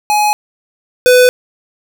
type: tone pair in turn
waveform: square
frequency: 840 / 499.5 Hz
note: G#5 / B4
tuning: +19 / +20 cents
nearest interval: major sixth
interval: 899 cents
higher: first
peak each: -10 / -5 dBFS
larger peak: second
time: 0.1-0.33 / 1.06-1.29 s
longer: neither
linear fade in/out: 0 ms
effects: none